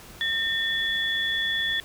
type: tone pair together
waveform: sine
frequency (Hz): 1815 / 3426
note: A#6 / A7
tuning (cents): -47 / -47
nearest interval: major seventh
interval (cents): 1100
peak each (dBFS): -26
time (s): 0.21-1.8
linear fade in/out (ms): 0
effects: pink hiss -46 dBFS RMS until 1.84 s